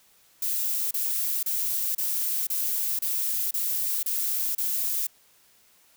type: noise bursts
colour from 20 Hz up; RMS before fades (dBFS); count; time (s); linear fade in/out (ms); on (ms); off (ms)
violet; -27; 9; 0.42-5.07; 5; 490; 30
effects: white hiss -60 dBFS RMS until 5.96 s